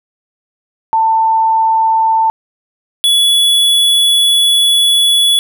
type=tone pair in turn; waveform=sine / square; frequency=892 / 3403 Hz; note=A5 / G#7; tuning=+23 / +41 cents; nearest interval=octave + major seventh; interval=2318 cents; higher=second; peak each=-8 dBFS; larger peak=neither; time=0.93-2.3 / 3.04-5.39 s; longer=second; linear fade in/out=0 ms; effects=none